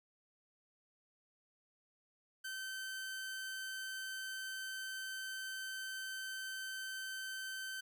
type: tone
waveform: sawtooth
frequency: 1542 Hz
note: G6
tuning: 29 cents flat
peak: -38 dBFS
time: 2.44-7.81 s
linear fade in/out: 10 ms
effects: none